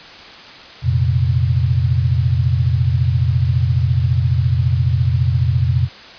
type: chord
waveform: sine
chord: F suspended fourth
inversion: none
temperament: just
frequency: 87.31 / 116.41 / 130.96 Hz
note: F2 / Bb2 / C3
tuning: 0 / -2 / +2 cents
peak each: -17 dBFS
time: 0.82-5.89 s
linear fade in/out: 50 ms
effects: white hiss -37 dBFS RMS until 6.18 s + resampled to 11025 Hz